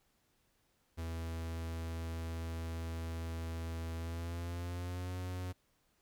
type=tone with pitch glide; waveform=45% pulse; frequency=82.41 to 90.91 Hz; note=E2 to F#2; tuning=0 to -30 cents; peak=-38 dBFS; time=0.97-5.53 s; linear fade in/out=20 ms; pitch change=+170 cents; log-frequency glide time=3.96-5.16 s; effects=pink hiss -75 dBFS RMS until 6.01 s